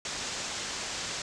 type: low-pass noise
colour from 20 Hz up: white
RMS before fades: -36 dBFS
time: 0.05-1.22 s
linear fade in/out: 2 ms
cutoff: 7600 Hz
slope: 48 dB/octave
effects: none